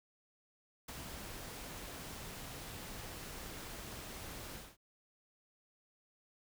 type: noise with ADSR envelope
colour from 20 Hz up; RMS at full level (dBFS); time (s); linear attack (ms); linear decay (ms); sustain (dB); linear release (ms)
pink; -45; 0.88-4.77; 7; 30; -2; 230
effects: none